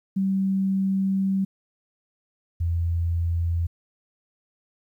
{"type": "tone pair in turn", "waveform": "sine", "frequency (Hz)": [192.8, 84.65], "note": ["G3", "E2"], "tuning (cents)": [-28, 46], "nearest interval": "octave + major second", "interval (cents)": 1426, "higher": "first", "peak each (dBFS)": [-20, -21], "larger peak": "first", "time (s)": [[0.16, 1.45], [2.6, 3.67]], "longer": "first", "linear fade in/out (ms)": 10, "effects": ["10-bit"]}